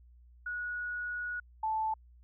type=tone pair in turn; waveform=sine; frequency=1459 / 875.8 Hz; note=F#6 / A5; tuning=-25 / -8 cents; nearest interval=major sixth; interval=883 cents; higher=first; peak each=-34 / -29 dBFS; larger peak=second; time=0.46-1.4 / 1.63-1.94 s; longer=first; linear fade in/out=5 ms; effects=added 60 Hz sine -55 dBFS peak until 2.23 s